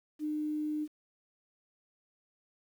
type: tone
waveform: sine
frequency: 303.2 Hz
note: D#4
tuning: 45 cents flat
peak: -31 dBFS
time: 0.19-0.88 s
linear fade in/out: 50 ms
effects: 10-bit